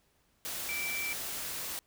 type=tone in noise; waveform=sine; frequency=2330 Hz; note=D7; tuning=14 cents flat; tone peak=-34 dBFS; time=0.69-1.13 s; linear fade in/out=0 ms; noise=white; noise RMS=-38 dBFS; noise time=0.45-1.79 s; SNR=+1 dB; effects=pink hiss -71 dBFS RMS until 1.86 s